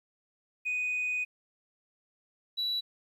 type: tone pair in turn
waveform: sine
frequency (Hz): 2489 / 3933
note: D#7 / B7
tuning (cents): 0 / -8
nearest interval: minor sixth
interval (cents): 792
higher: second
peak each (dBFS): -27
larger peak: neither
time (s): 0.65-1.25 / 2.57-2.81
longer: first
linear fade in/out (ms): 20
effects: tanh soft clip ceiling -26 dBFS + 11-bit